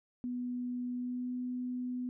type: tone with pitch glide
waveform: sine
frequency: 246.7 to 249.4 Hz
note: B3 to B3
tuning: -2 to +17 cents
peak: -34 dBFS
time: 0.24-2.09 s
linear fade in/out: 0 ms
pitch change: +19 cents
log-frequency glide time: 0.93-1.32 s
effects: none